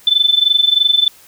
sine tone with amplitude modulation, 3520 Hz, A7, in tune, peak -6 dBFS, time 0.07-1.08 s, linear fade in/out 2 ms, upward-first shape sine, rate 23.1 Hz, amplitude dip 85%, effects white hiss -45 dBFS RMS until 1.27 s

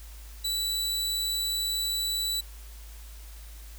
sawtooth tone, 3951 Hz, B7, in tune, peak -24 dBFS, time 0.44-2.41 s, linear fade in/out 10 ms, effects added 53 Hz sine -42 dBFS peak until 3.78 s + white hiss -52 dBFS RMS until 3.78 s

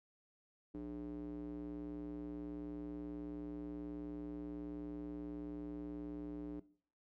square tone with band-pass filter, 59.3 Hz, A#1, 30 cents sharp, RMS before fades -45 dBFS, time 0.74-6.6 s, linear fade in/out 5 ms, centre 310 Hz, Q 3.6, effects noise-tail reverb RT60 0.5 s tail -18 dB re dry

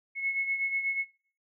sine beating tone pair, 2186 / 2194.2 Hz, C#7 / C#7, -25 / -18 cents, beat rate 8.2 Hz, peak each -29 / -36 dBFS, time 0.15-1.05 s, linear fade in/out 50 ms, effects noise-tail reverb RT60 0.5 s tail -20 dB re dry

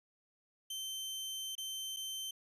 sawtooth tone with dropouts, 3100 Hz, G7, 20 cents flat, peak -36 dBFS, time 0.7-2.31 s, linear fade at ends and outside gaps 5 ms, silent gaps 1.553-1.579 / 1.964-1.968 s, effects resampled to 32000 Hz

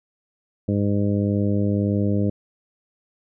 harmonic tone, 101.7 Hz, G#2, 36 cents flat, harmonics 1 / 2 / 3 / 4 / 5 / 6, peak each -22 / -22 / -26 / -31 / -30 / -35 dBFS, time 0.68-2.3 s, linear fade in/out 5 ms, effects none

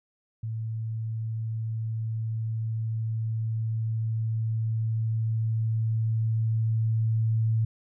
sine tone with level ramp, 111.7 Hz, A2, 27 cents sharp, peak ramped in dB -29 to -21 dBFS, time 0.43-7.65 s, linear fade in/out 5 ms, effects none

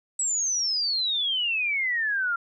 sine exponential sweep, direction down, 7902 to 1365 Hz, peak -23 dBFS, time 0.19-2.36 s, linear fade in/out 5 ms, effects none

